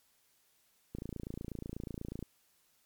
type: click train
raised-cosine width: 3 ms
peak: -27 dBFS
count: 37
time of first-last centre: 0.95-2.227 s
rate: 28.2 Hz
effects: white hiss -71 dBFS RMS until 2.85 s + MP3 96 kbps

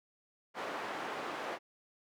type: band-pass noise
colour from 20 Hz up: white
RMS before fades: -40 dBFS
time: 0.54-1.59 s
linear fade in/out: 50 ms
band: 320 to 1300 Hz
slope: 12 dB/octave
effects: none

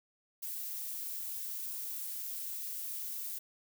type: noise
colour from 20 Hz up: violet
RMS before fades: -40 dBFS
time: 0.42-3.39 s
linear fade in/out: 10 ms
effects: none

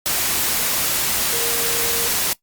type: tone in noise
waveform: sine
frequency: 466.2 Hz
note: A#4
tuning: in tune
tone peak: -28 dBFS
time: 1.33-2.08 s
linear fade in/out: 0 ms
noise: white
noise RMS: -20 dBFS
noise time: 0.06-2.33 s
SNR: -11 dB
effects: noise-tail reverb RT60 0.1 s tail -19 dB re dry + Opus 48 kbps

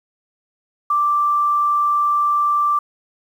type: tone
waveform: sine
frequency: 1174.7 Hz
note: D6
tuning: in tune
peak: -14 dBFS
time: 0.9-2.79 s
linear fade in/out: 5 ms
effects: 8-bit

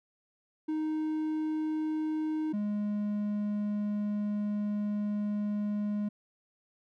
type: tone pair in turn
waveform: triangle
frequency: 311.1 / 207.6 Hz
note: D#4 / G#3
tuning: 0 / 0 cents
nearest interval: perfect fifth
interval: 700 cents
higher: first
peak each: -27 dBFS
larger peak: neither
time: 0.68-2.53 / 2.53-6.09 s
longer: second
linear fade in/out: 10 ms
effects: none

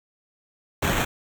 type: noise with sample-and-hold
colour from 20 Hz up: pink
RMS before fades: -23 dBFS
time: 0.82-1.05 s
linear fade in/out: 10 ms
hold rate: 4900 Hz
effects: none

